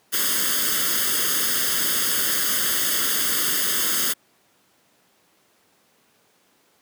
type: noise with comb filter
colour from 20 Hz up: white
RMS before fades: -22 dBFS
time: 0.12-4.14 s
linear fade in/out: 20 ms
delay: 0.61 ms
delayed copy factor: +0.85
effects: pink hiss -61 dBFS RMS until 6.81 s + high-pass 200 Hz 12 dB/octave